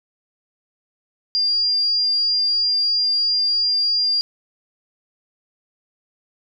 sine tone, 4799 Hz, D8, 37 cents sharp, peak -16 dBFS, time 1.35-4.21 s, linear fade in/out 0 ms, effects none

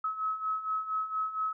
sine beating tone pair, 1283 / 1287.3 Hz, E6 / E6, -47 / -41 cents, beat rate 4.3 Hz, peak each -36 / -31 dBFS, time 0.04-1.53 s, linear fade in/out 5 ms, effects none

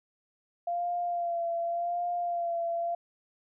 sine tone with vibrato, 690 Hz, F5, 21 cents flat, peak -28 dBFS, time 0.67-2.95 s, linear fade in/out 5 ms, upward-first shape sine, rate 0.88 Hz, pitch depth 31 cents each way, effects none

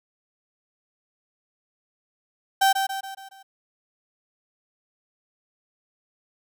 35% pulse tone with echo, 777 Hz, G5, 16 cents flat, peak -14 dBFS, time 2.61-2.73 s, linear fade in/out 10 ms, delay 140 ms, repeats 5, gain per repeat -6 dB, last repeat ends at 3.43 s, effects none

